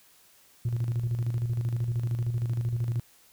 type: tone with tremolo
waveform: sine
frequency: 118.2 Hz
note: A#2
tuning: 24 cents sharp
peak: -22 dBFS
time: 0.65-3 s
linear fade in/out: 5 ms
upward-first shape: square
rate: 13 Hz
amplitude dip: 55%
effects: tanh soft clip ceiling -22 dBFS + white hiss -59 dBFS RMS until 3.32 s